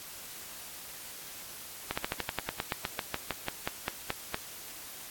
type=slowing click train; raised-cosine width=0.3 ms; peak=-14 dBFS; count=19; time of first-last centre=1.91-4.344 s; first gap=65 ms; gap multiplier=1.08; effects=white hiss -45 dBFS RMS until 5.1 s + AAC 64 kbps